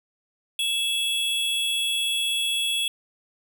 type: tone pair together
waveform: square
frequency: 2637 / 3356 Hz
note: E7 / G#7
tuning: 0 / +17 cents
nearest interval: major third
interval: 417 cents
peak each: -31 / -24 dBFS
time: 0.59-2.88 s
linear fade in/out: 2 ms
effects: none